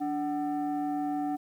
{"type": "tone pair together", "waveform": "sine", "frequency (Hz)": [291.6, 748.9], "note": ["D4", "F#5"], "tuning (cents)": [-12, 21], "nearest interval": "octave + major third", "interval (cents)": 1633, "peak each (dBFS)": [-28, -30], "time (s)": [0, 1.37], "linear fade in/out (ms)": 20, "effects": ["tanh soft clip ceiling -25 dBFS", "10-bit"]}